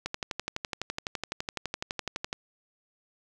click train, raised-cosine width 0.2 ms, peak -14 dBFS, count 28, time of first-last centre 0.06-2.329 s, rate 11.9 Hz, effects none

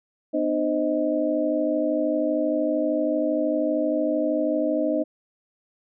sine tone cluster, 250.5 / 303.4 / 522 / 627 Hz, B3 / D#4 / C5 / D#5, +25 / -44 / -4 / +13 cents, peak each -30 / -24 / -28 / -25 dBFS, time 0.33-5.04 s, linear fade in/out 20 ms, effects none

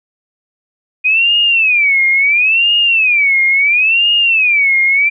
sine tone with vibrato, 2465 Hz, D#7, 17 cents flat, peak -8 dBFS, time 1.04-5.1 s, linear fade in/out 20 ms, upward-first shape sine, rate 0.73 Hz, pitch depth 250 cents each way, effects none

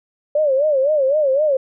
sine tone with vibrato, 570 Hz, C#5, 48 cents sharp, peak -13 dBFS, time 0.35-1.57 s, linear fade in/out 5 ms, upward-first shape sine, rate 3.9 Hz, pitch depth 150 cents each way, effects none

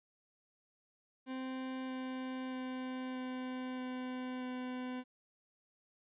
40% pulse tone with pitch steps, 260 / 258.5 / 257 / 255.5 / 254.1 / 252.6 Hz, C4 / C4 / C4 / C4 / B3 / B3, -11 / -21 / -31 / -41 / +49 / +39 cents, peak -38 dBFS, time 1.26-5.04 s, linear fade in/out 50 ms, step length 630 ms, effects resampled to 8000 Hz + 13-bit

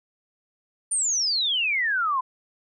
sine exponential sweep, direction down, 9280 to 998 Hz, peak -21 dBFS, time 0.91-2.21 s, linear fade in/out 10 ms, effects none

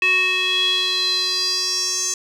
square tone with band-pass filter sweep, 370 Hz, F#4, in tune, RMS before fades -20 dBFS, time 0.02-2.14 s, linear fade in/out 2 ms, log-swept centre 2500 to 6500 Hz, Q 6.7, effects none

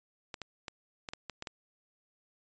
clicks, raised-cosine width 0.2 ms, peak -22 dBFS, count 8, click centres 0.342 / 0.417 / 0.682 / 1.088 / 1.135 / 1.297 / 1.424 / 1.472 s, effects resampled to 16000 Hz

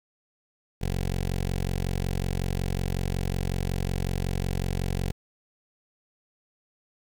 15% pulse tone with notch filter, 45.43 Hz, F#1, 31 cents flat, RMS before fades -28 dBFS, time 0.81-5.12 s, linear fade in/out 10 ms, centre 1200 Hz, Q 1.3, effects 9-bit

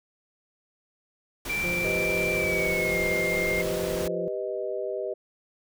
pink noise, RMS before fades -35 dBFS, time 1.45-4.08 s, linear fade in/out 5 ms
sine tone with pitch glide, 2349 to 2117 Hz, D7 to C7, 0 to +20 cents, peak -26 dBFS, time 1.49-3.62 s, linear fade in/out 10 ms, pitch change -180 cents, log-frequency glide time 2.34-3.01 s
harmonic tone, 174.8 Hz, F3, 2 cents sharp, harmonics 1 / 2 / 3, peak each -35 / -35 / -35 dBFS, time 1.64-4.28 s, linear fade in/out 0 ms
sine chord, G augmented, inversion none, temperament equal, 392 / 493.9 / 622.3 Hz, G4 / B4 / D#5, 0 / 0 / 0 cents, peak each -32 / -33 / -32 dBFS, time 1.84-5.14 s, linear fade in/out 10 ms
effects none

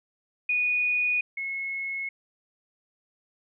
sine tone pair in turn, 2467 / 2180 Hz, D#7 / C#7, -15 / -29 cents, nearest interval major second, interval 214 cents, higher first, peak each -22 / -29 dBFS, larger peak first, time 0.49-1.21 / 1.37-2.09 s, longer neither, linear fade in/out 5 ms, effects none

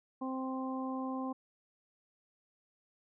harmonic tone, 261.6 Hz, C4, in tune, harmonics 1 / 2 / 3 / 4, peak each -36 / -44 / -44 / -43 dBFS, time 0.21-1.33 s, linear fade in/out 10 ms, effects none

